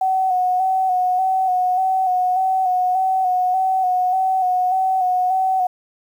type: tone with vibrato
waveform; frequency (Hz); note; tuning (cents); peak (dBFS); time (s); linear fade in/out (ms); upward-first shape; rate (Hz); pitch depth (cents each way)
sine; 744; F#5; +9; -15; 0.01-5.67; 5; square; 1.7; 30
effects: 8-bit